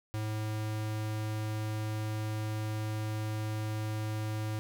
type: tone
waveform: square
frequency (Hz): 107.9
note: A2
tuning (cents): -33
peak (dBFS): -33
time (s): 0.14-4.59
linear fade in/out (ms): 0
effects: none